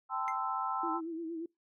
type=chord; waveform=sine; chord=A minor seventh; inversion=third; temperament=equal with one note detuned; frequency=784 / 880 / 1033.9 / 1318.5 Hz; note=G5 / A5 / C6 / E6; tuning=0 / 0 / -21 / 0 cents; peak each=-38 / -39 / -37 / -36 dBFS; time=0.09-1.01 s; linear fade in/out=50 ms
type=tone with exponential decay; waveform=triangle; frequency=2093 Hz; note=C7; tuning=in tune; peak=-33 dBFS; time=0.28-0.37 s; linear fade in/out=0 ms; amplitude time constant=19 ms
type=tone with vibrato; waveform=sine; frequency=329.6 Hz; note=E4; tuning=in tune; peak=-36 dBFS; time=0.83-1.46 s; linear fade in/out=5 ms; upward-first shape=sine; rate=8.6 Hz; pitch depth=59 cents each way
effects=noise-tail reverb RT60 0.2 s tail -25 dB re dry